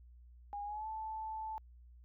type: tone with pitch glide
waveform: sine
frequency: 817 to 875.6 Hz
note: G#5 to A5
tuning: -29 to -9 cents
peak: -39 dBFS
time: 0.53-1.58 s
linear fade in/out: 0 ms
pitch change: +120 cents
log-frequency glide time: 0.64-0.87 s
effects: added 60 Hz sine -55 dBFS peak until 2.04 s